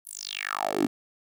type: tone with high-pass filter sweep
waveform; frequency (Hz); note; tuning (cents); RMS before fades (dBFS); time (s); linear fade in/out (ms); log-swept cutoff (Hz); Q
10% pulse; 50.3; G1; +45; -30; 0.05-0.87; 10; 12000 to 250; 5.2
effects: none